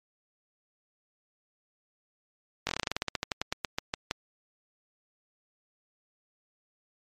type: slowing click train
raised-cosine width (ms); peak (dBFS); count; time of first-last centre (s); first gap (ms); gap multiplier
0.2; -11; 21; 2.67-4.111; 20; 1.12
effects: MP3 64 kbps